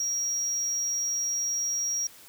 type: tone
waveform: triangle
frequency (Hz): 5660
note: F8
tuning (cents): +22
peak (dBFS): -25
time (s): 0-2.07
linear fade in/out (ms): 2
effects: white hiss -51 dBFS RMS until 2.28 s